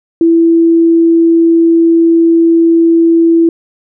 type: tone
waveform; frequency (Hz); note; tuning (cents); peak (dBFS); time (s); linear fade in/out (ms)
sine; 332.3; E4; +14; -4; 0.21-3.49; 2
effects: none